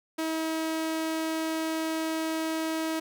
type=tone; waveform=sawtooth; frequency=320.4 Hz; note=E4; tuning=49 cents flat; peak=-24 dBFS; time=0.18-3 s; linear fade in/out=10 ms; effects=none